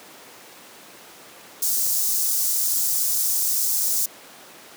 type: high-pass noise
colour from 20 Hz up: white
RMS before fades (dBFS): -22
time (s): 1.62-4.06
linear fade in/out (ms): 5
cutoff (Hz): 5400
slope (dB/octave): 24
effects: pink hiss -44 dBFS RMS until 4.76 s + high-pass 300 Hz 12 dB/octave

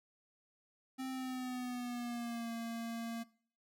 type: tone with pitch glide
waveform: square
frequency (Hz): 261.6 to 230.4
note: C4 to A#3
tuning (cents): 0 to -20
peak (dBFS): -39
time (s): 0.98-3.24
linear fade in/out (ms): 20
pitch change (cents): -220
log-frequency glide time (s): 1.1-2.51
effects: noise-tail reverb RT60 0.5 s tail -21 dB re dry + MP3 96 kbps

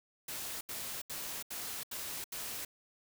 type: noise bursts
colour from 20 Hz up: white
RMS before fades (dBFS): -41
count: 6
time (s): 0.28-2.65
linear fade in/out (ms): 5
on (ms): 330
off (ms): 78
effects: none

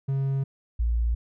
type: tone pair in turn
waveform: triangle / sine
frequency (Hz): 136.1 / 57.79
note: C#3 / A#1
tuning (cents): -31 / -14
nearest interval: octave + minor third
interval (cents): 1483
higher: first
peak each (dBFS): -21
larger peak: neither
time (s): 0.08-0.44 / 0.79-1.15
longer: neither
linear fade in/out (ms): 10
effects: none

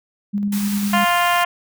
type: tone with tremolo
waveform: sine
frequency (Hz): 203.4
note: G#3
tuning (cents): -36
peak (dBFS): -17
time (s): 0.33-1.05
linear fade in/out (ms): 20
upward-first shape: square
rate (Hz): 10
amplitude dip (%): 25
type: band-stop noise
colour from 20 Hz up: white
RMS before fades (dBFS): -30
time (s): 0.52-1.44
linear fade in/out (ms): 5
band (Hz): 240 to 730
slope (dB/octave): 96
type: harmonic tone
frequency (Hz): 350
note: F4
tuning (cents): +4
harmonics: 2 / 3 / 4 / 5 / 6 / 7 / 8 / 9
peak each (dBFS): -19 / -19 / -25 / -24 / -27 / -29 / -27 / -31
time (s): 0.93-1.45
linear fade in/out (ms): 5
effects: none

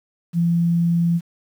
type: tone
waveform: sine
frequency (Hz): 170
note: F3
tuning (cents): -46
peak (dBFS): -15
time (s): 0.33-1.21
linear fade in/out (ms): 50
effects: 8-bit

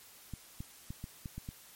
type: clicks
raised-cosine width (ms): 5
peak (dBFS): -28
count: 7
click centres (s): 0.337 / 0.605 / 0.905 / 1.041 / 1.258 / 1.38 / 1.489
effects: white hiss -56 dBFS RMS until 1.75 s + MP3 64 kbps

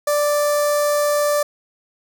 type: tone with notch filter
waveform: sawtooth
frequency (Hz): 587.3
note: D5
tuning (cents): 0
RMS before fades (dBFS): -18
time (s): 0.07-1.43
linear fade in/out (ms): 5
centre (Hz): 2800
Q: 0.67
effects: none

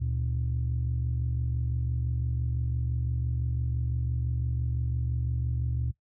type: tone pair together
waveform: sine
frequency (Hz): 73.42 / 119.33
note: D2 / A#2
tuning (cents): 0 / +41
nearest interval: minor sixth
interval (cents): 841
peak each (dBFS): -28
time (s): 0-5.92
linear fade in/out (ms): 20
effects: noise-tail reverb RT60 0.1 s tail -19 dB re dry + tanh soft clip ceiling -21 dBFS

